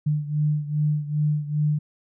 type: beating tone pair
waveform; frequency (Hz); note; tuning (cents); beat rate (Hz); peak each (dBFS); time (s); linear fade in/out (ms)
sine; 149.2 / 151.7; D3 / D#3; +28 / -44; 2.5; -22 / -26; 0.06-1.79; 10
effects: none